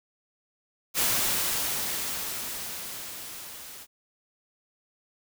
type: noise with level ramp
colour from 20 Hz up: white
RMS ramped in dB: -24 to -44 dBFS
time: 0.94-3.87 s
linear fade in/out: 50 ms
effects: none